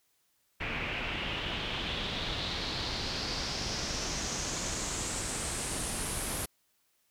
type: noise with low-pass filter sweep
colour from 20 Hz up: pink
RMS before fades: -35 dBFS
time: 0.6-6.46 s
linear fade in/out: 10 ms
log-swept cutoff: 2400 to 11000 Hz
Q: 3.8
effects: white hiss -73 dBFS RMS until 7.1 s